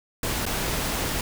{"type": "noise with dropouts", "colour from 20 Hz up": "pink", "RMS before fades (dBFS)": -27, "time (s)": [0.23, 1.21], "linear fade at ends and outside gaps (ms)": 2, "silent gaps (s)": [0.455, 0.463], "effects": []}